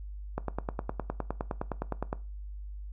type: click train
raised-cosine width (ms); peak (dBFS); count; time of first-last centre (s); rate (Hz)
1; -17; 18; 0.38-2.129; 9.72
effects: noise-tail reverb RT60 0.3 s tail -18 dB re dry + added 50 Hz sine -38 dBFS peak until 2.92 s